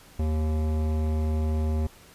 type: tone with hard clipping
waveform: sine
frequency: 77.78 Hz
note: D#2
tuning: in tune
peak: -25 dBFS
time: 0.19-1.87 s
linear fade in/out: 5 ms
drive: 16 dB
effects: pink hiss -52 dBFS RMS until 2.14 s + resampled to 32000 Hz